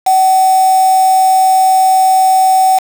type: tone with quantisation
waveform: sine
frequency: 756 Hz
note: F#5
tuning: 37 cents sharp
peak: -6 dBFS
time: 0.06-2.79 s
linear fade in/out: 10 ms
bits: 3
effects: none